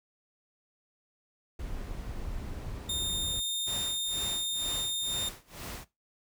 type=noise; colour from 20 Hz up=brown; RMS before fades=-38 dBFS; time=1.59-3.4 s; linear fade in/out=5 ms
type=tone; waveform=sawtooth; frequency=3647 Hz; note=A#7; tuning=39 cents flat; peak=-27 dBFS; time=2.89-5.29 s; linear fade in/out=5 ms
type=noise with tremolo; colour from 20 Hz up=pink; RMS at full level=-40 dBFS; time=3.66-5.85 s; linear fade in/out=20 ms; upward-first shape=sine; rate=2.1 Hz; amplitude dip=95%
effects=noise-tail reverb RT60 0.2 s tail -17 dB re dry